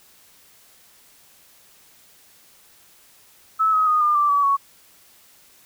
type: tone with pitch steps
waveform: sine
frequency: 1302 / 1268.6 / 1236 / 1204.3 / 1173.4 / 1143.3 / 1114 Hz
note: E6 / D#6 / D#6 / D6 / D6 / D6 / C#6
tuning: -22 / +33 / -12 / +43 / -2 / -47 / +8 cents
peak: -15 dBFS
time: 3.59-4.57 s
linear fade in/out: 20 ms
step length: 140 ms
effects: white hiss -53 dBFS RMS until 5.65 s